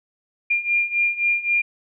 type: beating tone pair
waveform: sine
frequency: 2400 / 2403.8 Hz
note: D7 / D7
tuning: +37 / +40 cents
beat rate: 3.8 Hz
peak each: -23 / -20 dBFS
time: 0.5-1.62 s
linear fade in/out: 10 ms
effects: none